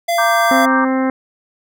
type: tone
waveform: square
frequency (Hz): 684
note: F5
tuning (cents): -36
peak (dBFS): -15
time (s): 0.08-0.66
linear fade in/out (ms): 10
type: chord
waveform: sine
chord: G minor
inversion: first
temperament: equal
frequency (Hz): 932.3 / 1174.7 / 1568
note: Bb5 / D6 / G6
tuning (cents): 0 / 0 / 0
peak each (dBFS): -21 / -17 / -18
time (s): 0.18-0.85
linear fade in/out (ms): 5
type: harmonic tone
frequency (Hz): 262.3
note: C4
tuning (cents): +4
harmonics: 1 / 2 / 3 / 4 / 5 / 6 / 7 / 8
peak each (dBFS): -15 / -21 / -25 / -27 / -29 / -31 / -32 / -33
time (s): 0.51-1.1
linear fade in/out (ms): 2
effects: none